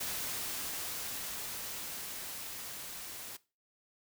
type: noise with level ramp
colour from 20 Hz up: white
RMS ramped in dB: -37 to -45 dBFS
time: 0-3.37 s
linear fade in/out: 10 ms
effects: noise-tail reverb RT60 0.3 s tail -19 dB re dry